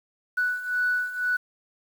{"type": "beating tone pair", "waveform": "sine", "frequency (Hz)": [1480, 1482], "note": ["F#6", "F#6"], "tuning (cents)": [0, 2], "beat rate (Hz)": 2, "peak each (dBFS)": [-28, -24], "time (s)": [0.37, 1.37], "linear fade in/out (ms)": 10, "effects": ["tanh soft clip ceiling -16 dBFS", "8-bit"]}